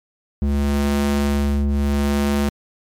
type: ring-modulated tone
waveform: square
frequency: 71.2 Hz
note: C#2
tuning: 47 cents sharp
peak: -14 dBFS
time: 0.42-2.49 s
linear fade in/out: 0 ms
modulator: 142 Hz
effects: MP3 96 kbps